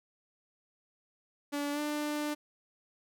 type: tone with pitch glide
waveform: sawtooth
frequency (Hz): 288.2 to 297.5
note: D4 to D4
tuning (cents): -33 to +22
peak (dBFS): -28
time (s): 1.52-2.35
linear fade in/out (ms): 20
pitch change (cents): +55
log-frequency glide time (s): 1.72-1.8
effects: none

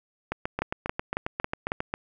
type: two click trains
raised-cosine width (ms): 0.5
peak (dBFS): -13 / -11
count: 13 / 5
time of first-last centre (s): 0.32-1.939 / 0.62-1.719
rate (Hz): 7.41 / 3.64
effects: none

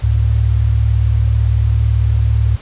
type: tone pair together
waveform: sine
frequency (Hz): 69.3 / 107.29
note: C#2 / A2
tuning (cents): 0 / -43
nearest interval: minor sixth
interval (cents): 757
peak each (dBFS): -13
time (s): 0.02-2.57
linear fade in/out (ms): 20
effects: pink hiss -38 dBFS RMS until 2.61 s + resampled to 8000 Hz

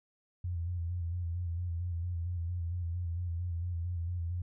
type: tone with vibrato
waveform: sine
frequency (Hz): 86.5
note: F2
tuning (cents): -16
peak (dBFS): -32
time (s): 0.44-4.42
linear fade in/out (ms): 5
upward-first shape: square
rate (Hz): 4.4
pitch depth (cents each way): 45
effects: none

